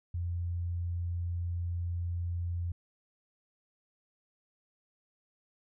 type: tone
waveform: sine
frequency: 86.7 Hz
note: F2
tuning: 12 cents flat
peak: -31 dBFS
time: 0.14-2.72 s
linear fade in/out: 5 ms
effects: none